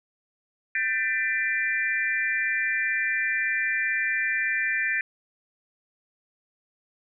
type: tone cluster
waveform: sine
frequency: 1564 / 1782 / 2007 / 2375 Hz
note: G6 / A6 / B6 / D7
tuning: -4 / +22 / +27 / +19 cents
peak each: -32 / -26 / -30 / -29 dBFS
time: 0.75-5.01 s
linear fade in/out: 2 ms
effects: none